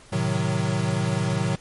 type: chord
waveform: square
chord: A diminished seventh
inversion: none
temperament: equal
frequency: 110 / 130.81 / 155.56 / 185 Hz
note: A2 / C3 / Eb3 / Gb3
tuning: 0 / 0 / 0 / 0 cents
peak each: -28 dBFS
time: 0.12-1.56 s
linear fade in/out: 10 ms
effects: pink hiss -50 dBFS RMS until 1.6 s + MP3 48 kbps